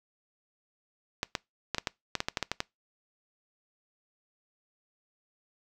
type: clicks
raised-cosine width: 0.2 ms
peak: -11 dBFS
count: 12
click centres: 1.231 / 1.352 / 1.747 / 1.783 / 1.872 / 2.153 / 2.204 / 2.285 / 2.372 / 2.427 / 2.516 / 2.604 s
effects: noise-tail reverb RT60 0.2 s tail -24 dB re dry